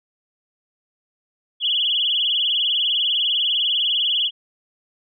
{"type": "tone with vibrato", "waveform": "sine", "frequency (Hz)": 3121, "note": "G7", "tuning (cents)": -8, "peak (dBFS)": -17, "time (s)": [1.6, 4.31], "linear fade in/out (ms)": 50, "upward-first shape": "sine", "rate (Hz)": 20, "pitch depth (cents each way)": 160, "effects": []}